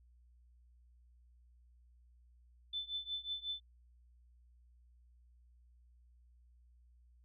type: tone with tremolo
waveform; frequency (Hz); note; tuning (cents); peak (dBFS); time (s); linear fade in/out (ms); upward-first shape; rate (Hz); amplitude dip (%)
sine; 3520; A7; 0; -35; 2.73-3.6; 5; triangle; 5.5; 95
effects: added 60 Hz sine -62 dBFS peak until 7.24 s